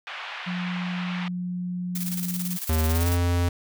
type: band-pass noise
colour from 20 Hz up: white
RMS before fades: -36 dBFS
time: 0.07-1.28 s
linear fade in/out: 0 ms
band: 710 to 3000 Hz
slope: 24 dB/octave
type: tone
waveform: sine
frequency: 179 Hz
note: F3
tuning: 43 cents sharp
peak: -27 dBFS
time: 0.46-2.58 s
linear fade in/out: 20 ms
type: noise with tremolo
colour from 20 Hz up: blue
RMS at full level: -31 dBFS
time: 1.95-3.17 s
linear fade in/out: 5 ms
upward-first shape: square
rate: 18 Hz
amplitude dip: 60%
type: tone with pitch glide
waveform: square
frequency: 79.2 to 87.37 Hz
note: D#2 to F2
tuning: +31 to +1 cents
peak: -21 dBFS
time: 2.69-3.49 s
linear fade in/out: 5 ms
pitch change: +170 cents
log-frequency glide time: 2.86-3.08 s
effects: none